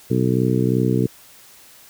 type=harmonic tone; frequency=62.8 Hz; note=B1; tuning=30 cents sharp; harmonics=2 / 3 / 4 / 5 / 6 / 7; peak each=-20 / -22 / -23 / -24 / -25 / -25 dBFS; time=0.1-1.07 s; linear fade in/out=10 ms; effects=white hiss -47 dBFS RMS until 1.89 s